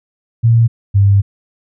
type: tone pair in turn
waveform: sine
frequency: 115.6 / 99.65 Hz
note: A#2 / G2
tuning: -14 / +29 cents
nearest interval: minor third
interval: 257 cents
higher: first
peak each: -6 dBFS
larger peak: neither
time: 0.43-0.68 / 0.94-1.22 s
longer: second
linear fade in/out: 20 ms
effects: none